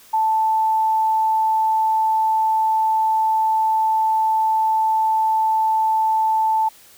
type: tone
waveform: sine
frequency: 880 Hz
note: A5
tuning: in tune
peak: -15 dBFS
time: 0.13-6.69 s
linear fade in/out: 10 ms
effects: white hiss -48 dBFS RMS until 6.97 s